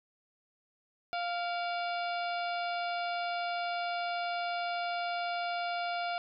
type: harmonic tone with a mistuned harmonic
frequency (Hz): 698.5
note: F5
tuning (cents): 0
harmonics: 1 / 2 / 3 / 4 / 5 / 6 / 7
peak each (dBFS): -33 / -39 / -43 / -45 / -47 / -49 / -50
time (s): 1.13-6.18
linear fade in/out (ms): 0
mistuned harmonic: 3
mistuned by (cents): +150
effects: none